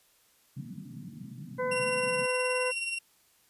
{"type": "band-pass noise", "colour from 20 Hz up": "pink", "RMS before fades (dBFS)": -43, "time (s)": [0.56, 2.27], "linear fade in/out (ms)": 10, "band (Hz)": [130, 250], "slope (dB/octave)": 48}
{"type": "harmonic tone", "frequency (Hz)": 505, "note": "B4", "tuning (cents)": 39, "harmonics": [1, 2, 3, 4], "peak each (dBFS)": [-29, -35, -39, -41], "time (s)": [1.58, 2.72], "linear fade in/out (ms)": 20}
{"type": "tone with tremolo", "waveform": "40% pulse", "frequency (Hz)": 2742, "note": "F7", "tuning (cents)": -32, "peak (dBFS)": -28, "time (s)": [1.71, 2.99], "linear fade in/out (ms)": 10, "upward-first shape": "sine", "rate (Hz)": 19, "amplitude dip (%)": 45}
{"effects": ["white hiss -65 dBFS RMS until 3.49 s", "resampled to 32000 Hz"]}